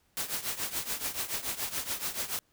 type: noise with tremolo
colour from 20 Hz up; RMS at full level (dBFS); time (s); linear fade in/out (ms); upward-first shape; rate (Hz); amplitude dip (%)
white; -31; 0.17-2.39; 0; triangle; 7; 85
effects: pink hiss -70 dBFS RMS until 2.52 s